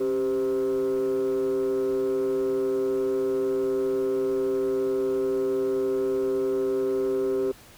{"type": "tone with frequency modulation", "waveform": "sine", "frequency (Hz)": 392.4, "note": "G4", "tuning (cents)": 2, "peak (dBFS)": -20, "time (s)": [0, 7.52], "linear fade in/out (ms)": 10, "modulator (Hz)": 121, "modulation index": 0.63, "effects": ["tanh soft clip ceiling -21 dBFS", "pink hiss -50 dBFS RMS until 7.77 s"]}